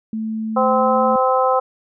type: tone with pitch glide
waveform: sine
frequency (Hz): 220 to 223.2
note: A3 to A3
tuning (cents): 0 to +25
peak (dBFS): -21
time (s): 0.13-1.16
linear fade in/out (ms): 2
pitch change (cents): +25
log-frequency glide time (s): 0.7-0.98
type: harmonic tone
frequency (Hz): 258.9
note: C4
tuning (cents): -18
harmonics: 2 / 3 / 4 / 5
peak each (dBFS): -17 / -19 / -20 / -21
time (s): 0.56-1.6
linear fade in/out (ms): 10
effects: none